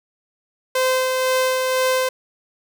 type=tone with tremolo; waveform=sawtooth; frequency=516 Hz; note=C5; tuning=24 cents flat; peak=-12 dBFS; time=0.75-2.09 s; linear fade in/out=5 ms; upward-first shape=sine; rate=2 Hz; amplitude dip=30%; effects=none